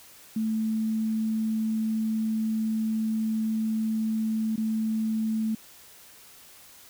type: tone with dropouts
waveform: sine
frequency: 220 Hz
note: A3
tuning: in tune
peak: -24 dBFS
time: 0.36-5.55 s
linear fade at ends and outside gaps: 5 ms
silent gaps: 4.56-4.577 s
effects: white hiss -51 dBFS RMS until 6.89 s